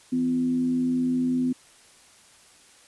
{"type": "tone with frequency modulation", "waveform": "sine", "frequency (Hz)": 253.4, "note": "B3", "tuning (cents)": 45, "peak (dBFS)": -21, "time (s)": [0.12, 1.53], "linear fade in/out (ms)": 10, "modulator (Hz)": 88.5, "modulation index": 0.32, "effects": ["white hiss -54 dBFS RMS until 2.87 s", "resampled to 24000 Hz"]}